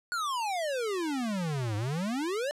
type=exponential two-way sweep; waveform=square; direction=down then up; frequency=1480 to 100.9 to 603 Hz; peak=-30 dBFS; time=0.12-2.51 s; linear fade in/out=0 ms; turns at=1.76 s; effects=low-pass 10000 Hz 12 dB/octave + 12-bit